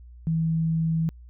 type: tone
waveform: sine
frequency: 162.3 Hz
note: E3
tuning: 27 cents flat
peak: -21 dBFS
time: 0.27-1.09 s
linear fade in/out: 0 ms
effects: added 60 Hz sine -43 dBFS peak until 1.29 s